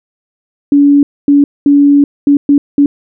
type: tone bursts at uneven times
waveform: sine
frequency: 285.2 Hz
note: C#4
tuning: 49 cents sharp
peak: -3 dBFS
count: 6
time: 0.72-1.03 / 1.28-1.44 / 1.66-2.04 / 2.27-2.37 / 2.49-2.58 / 2.78-2.86 s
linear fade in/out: 2 ms
effects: none